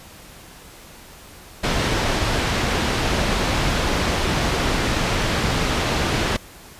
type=low-pass noise; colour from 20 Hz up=pink; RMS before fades=-21 dBFS; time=1.63-6.37 s; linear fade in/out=10 ms; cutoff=4900 Hz; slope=12 dB/octave; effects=pink hiss -43 dBFS RMS until 6.79 s + resampled to 32000 Hz